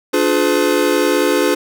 square chord, D diminished seventh, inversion none, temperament just, 293.7 / 352.4 / 422.9 / 507.5 Hz, D4 / F4 / Ab4 / Cb5, 0 / +16 / +31 / +47 cents, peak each -19 dBFS, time 0.13-1.55 s, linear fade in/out 10 ms, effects none

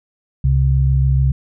sine tone pair together, 67.1 / 134.08 Hz, C2 / C3, +44 / +43 cents, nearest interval octave, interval 1199 cents, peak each -14 dBFS, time 0.44-1.32 s, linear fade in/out 5 ms, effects none

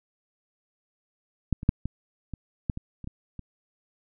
clicks, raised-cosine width 5 ms, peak -10 / -23 / -6 / -17 / -22 / -13 / -21 / -27 / -22 / -25 dBFS, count 10, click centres 1.527 / 1.631 / 1.691 / 1.856 / 2.337 / 2.698 / 2.774 / 3.043 / 3.074 / 3.393 s, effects none

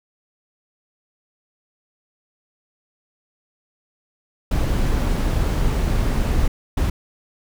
brown noise bursts at uneven times, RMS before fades -19 dBFS, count 2, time 4.51-6.48 / 6.77-6.9 s, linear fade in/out 5 ms, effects none

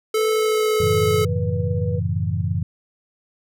square tone with pitch glide, 436.4 to 431.1 Hz, A4 to A4, -14 to -35 cents, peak -18 dBFS, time 0.14-1.25 s, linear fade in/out 5 ms, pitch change -21 cents, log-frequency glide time 0.3-0.67 s
sine tone, 487.4 Hz, B4, 23 cents flat, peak -27 dBFS, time 0.16-2 s, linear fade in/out 20 ms
sine chord, F# minor seventh, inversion none, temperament equal, 92.5 / 110 / 138.59 / 164.81 Hz, F#2 / A2 / C#3 / E3, 0 / 0 / 0 / 0 cents, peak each -23 / -25 / -28 / -26 dBFS, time 0.8-2.63 s, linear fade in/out 5 ms
effects none

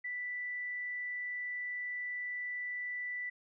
sine tone, 1975.5 Hz, B6, in tune, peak -36 dBFS, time 0.04-3.3 s, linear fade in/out 10 ms, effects none

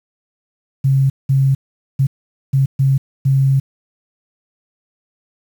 sine tone bursts at uneven times, 135.2 Hz, C#3, 43 cents flat, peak -10 dBFS, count 6, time 0.84-1.1 / 1.29-1.55 / 1.99-2.07 / 2.53-2.66 / 2.79-2.98 / 3.25-3.6 s, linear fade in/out 10 ms, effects 7-bit

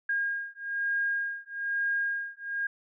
sine beating tone pair, 1622 / 1623.1 Hz, G#6 / G#6, -41 / -40 cents, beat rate 1.1 Hz, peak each -31 dBFS, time 0.09-2.67 s, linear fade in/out 5 ms, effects none

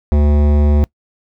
sine tone with hard clipping, 73.42 Hz, D2, in tune, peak -11 dBFS, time 0.12-0.84 s, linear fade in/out 0 ms, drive 16 dB, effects noise-tail reverb RT60 0.1 s tail -24 dB re dry

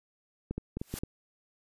clicks, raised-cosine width 3 ms, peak -21 dBFS, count 6, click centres 0.51 / 0.58 / 0.77 / 0.815 / 0.94 / 1.035 s
white noise with exponential growth, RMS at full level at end -37 dBFS, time 0.79-0.99 s, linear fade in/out 5 ms, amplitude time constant 42 ms
effects resampled to 32000 Hz

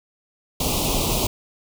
pink band-stop noise, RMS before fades -22 dBFS, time 0.6-1.27 s, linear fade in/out 5 ms, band 1100 to 2500 Hz, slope 48 dB/octave, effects none

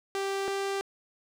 sawtooth tone pair in turn, 392 / 393.5 Hz, G4 / G4, 0 / +7 cents, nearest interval unison, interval 7 cents, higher second, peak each -25 dBFS, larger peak neither, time 0.15-0.48 / 0.48-0.81 s, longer neither, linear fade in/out 0 ms, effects low-pass 9000 Hz 12 dB/octave + 10-bit

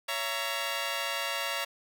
10% pulse chord, A# diminished, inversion first, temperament just, 559.4 / 671.3 / 932.3 Hz, C#5 / E5 / A#5, +16 / +31 / 0 cents, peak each -27 / -27 / -27 dBFS, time 0.08-1.65 s, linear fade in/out 10 ms, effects none

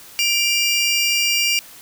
25% pulse tone pair together, 2373 / 2822 Hz, D7 / F7, +17 / +17 cents, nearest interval minor third, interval 300 cents, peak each -15 dBFS, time 0.19-1.59 s, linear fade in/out 0 ms, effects white hiss -42 dBFS RMS until 1.81 s

